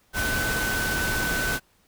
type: tone in noise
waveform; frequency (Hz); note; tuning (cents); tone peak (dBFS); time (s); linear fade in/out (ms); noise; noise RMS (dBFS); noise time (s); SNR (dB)
sine; 1513; F#6; +38; -26; 0.13-1.6; 50; pink; -28; 0.13-1.6; -1
effects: pink hiss -63 dBFS RMS until 1.87 s